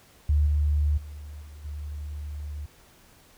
sine tone with level steps, 74 Hz, D2, 14 cents sharp, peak -18 / -20 / -37 / -41 / -32 dBFS, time 0.29-2.66 s, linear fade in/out 5 ms, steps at 0.46 / 0.97 / 1.41 / 1.64 s, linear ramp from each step 10 ms, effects pink hiss -56 dBFS RMS until 3.37 s

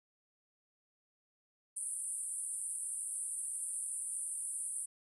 white band-pass noise, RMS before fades -40 dBFS, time 1.76-4.86 s, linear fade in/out 10 ms, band 8700 to 10000 Hz, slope 96 dB/octave, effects none

